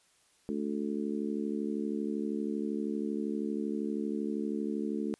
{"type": "harmonic tone", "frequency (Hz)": 72.7, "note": "D2", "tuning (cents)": -17, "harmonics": [3, 4, 5, 6], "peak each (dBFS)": [-34, -36, -38, -40], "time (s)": [0.49, 5.14], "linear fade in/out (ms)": 0, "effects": ["white hiss -67 dBFS RMS until 5.19 s", "resampled to 24000 Hz"]}